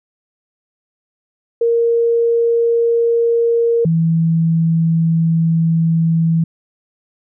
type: tone pair in turn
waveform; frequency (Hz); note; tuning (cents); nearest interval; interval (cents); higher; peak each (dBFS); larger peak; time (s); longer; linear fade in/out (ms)
sine; 465.9 / 164.06; A#4 / E3; -1 / -8; octave + tritone; 1807; first; -11; neither; 1.61-3.85 / 3.85-6.44; second; 5
effects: none